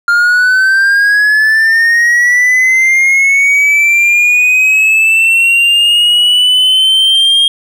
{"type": "linear sweep", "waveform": "triangle", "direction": "up", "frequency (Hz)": [1396.9, 3237], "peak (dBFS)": -4, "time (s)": [0.08, 7.48], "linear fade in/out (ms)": 2, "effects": []}